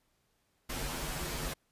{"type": "noise with comb filter", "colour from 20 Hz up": "pink", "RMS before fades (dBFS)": -37, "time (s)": [0.69, 1.54], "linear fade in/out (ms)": 10, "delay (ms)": 10, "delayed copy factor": -0.85, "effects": ["pink hiss -75 dBFS RMS until 1.71 s", "resampled to 32000 Hz"]}